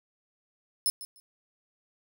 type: tone with echo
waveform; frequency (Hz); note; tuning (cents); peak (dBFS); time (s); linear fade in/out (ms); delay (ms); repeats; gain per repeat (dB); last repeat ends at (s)
5% pulse; 5240; E8; -11; -18; 0.86-0.9; 0; 150; 2; -15; 1.2
effects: none